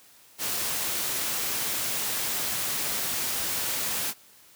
white noise, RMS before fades -29 dBFS, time 0.38-4.14 s, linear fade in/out 50 ms, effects white hiss -55 dBFS RMS until 4.55 s + high-pass 60 Hz 12 dB/octave

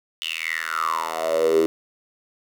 10% pulse tone with high-pass filter sweep, 81 Hz, E2, 30 cents flat, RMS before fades -23 dBFS, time 0.22-1.66 s, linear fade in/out 0 ms, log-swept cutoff 3100 to 350 Hz, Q 9.2, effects none

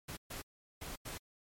pink noise bursts at uneven times, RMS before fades -44 dBFS, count 4, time 0.08-0.17 / 0.3-0.42 / 0.81-0.96 / 1.05-1.18 s, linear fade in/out 10 ms, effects MP3 64 kbps

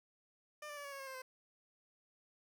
15% pulse tone with pitch steps, 600 / 587.3 / 574.9 / 562.7 / 550.8 / 539.2 / 527.8 / 516.6 Hz, D5 / D5 / D5 / C#5 / C#5 / C#5 / C5 / C5, +37 / 0 / -37 / +26 / -11 / -48 / +15 / -22 cents, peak -39 dBFS, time 0.62-1.22 s, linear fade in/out 5 ms, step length 75 ms, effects none

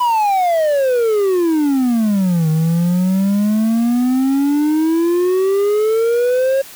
triangle exponential two-way sweep, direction down then up, 1000 to 155.56 to 547 Hz, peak -10 dBFS, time 0-6.62 s, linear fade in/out 10 ms, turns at 2.49 s, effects white hiss -37 dBFS RMS until 6.75 s

